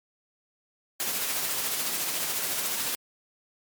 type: noise with tremolo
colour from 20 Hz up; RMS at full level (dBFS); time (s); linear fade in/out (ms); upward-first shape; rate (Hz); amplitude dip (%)
white; -28; 1-2.95; 0; sine; 14; 30
effects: high-pass 150 Hz 12 dB/octave + MP3 96 kbps